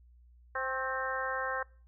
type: harmonic tone with a mistuned harmonic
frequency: 261.6 Hz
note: C4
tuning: in tune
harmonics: 2 / 3 / 4 / 5 / 6 / 7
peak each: -38 / -41 / -37 / -40 / -37 / -40 dBFS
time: 0.55-1.63 s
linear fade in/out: 5 ms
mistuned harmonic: 4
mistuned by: +34 cents
effects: noise-tail reverb RT60 0.4 s tail -23 dB re dry + added 60 Hz sine -56 dBFS peak until 1.87 s